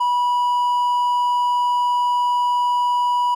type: tone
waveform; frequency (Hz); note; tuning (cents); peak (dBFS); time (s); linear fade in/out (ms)
triangle; 977; B5; -19; -14; 0-3.35; 10
effects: none

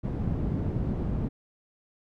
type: low-pass noise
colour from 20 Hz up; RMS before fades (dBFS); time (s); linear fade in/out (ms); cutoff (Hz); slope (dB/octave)
white; -29; 0.03-1.29; 20; 190; 12
effects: none

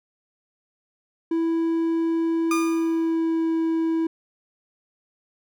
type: tone with pitch glide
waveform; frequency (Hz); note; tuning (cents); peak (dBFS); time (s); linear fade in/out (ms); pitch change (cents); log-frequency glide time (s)
triangle; 329.6 to 326.2; E4 to E4; 0 to -18; -18; 1.31-4.07; 5; -18; 2.57-3.55
type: tone with exponential decay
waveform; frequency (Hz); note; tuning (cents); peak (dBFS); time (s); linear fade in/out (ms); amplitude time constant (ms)
30% pulse; 1213; D#6; -44; -19; 2.51-3.16; 2; 140
effects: none

